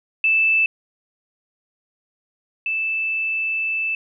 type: tone pair in turn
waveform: sine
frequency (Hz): 2637 / 2637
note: E7 / E7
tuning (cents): 0 / 0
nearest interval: unison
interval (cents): 0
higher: neither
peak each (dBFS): -14 / -20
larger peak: first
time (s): 0.24-0.66 / 2.66-3.95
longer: second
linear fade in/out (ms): 2
effects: none